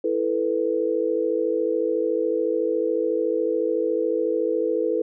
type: chord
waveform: sine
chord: E suspended fourth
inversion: none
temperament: equal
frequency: 329.6 / 440 / 493.9 Hz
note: E4 / A4 / B4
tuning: 0 / 0 / 0 cents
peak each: -26 / -24 / -24 dBFS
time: 0.04-5.02 s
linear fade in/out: 5 ms
effects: none